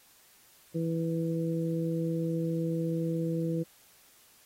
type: harmonic tone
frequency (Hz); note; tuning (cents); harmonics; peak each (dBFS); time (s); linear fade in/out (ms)
164.7; E3; -1; 1 / 2 / 3; -30 / -33 / -35; 0.74-3.64; 20
effects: white hiss -60 dBFS RMS until 4.45 s + AAC 48 kbps